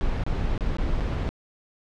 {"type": "noise with dropouts", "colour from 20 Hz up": "brown", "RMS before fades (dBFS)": -25, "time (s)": [0.01, 1.29], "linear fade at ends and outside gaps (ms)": 0, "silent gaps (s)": [[0.237, 0.265], [0.578, 0.608], [0.768, 0.784], [1.002, 1.007]], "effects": ["low-pass 4000 Hz 12 dB/octave"]}